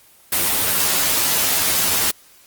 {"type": "noise with comb filter", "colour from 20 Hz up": "white", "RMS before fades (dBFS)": -18, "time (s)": [0.32, 2.11], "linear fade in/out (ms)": 5, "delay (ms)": 11, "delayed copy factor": 0.95, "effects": ["white hiss -50 dBFS RMS until 2.46 s", "Opus 24 kbps"]}